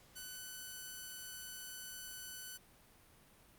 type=tone; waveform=5% pulse; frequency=1500 Hz; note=F#6; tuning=23 cents sharp; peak=-35 dBFS; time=0.15-2.58 s; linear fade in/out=20 ms; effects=pink hiss -64 dBFS RMS until 3.58 s + Opus 48 kbps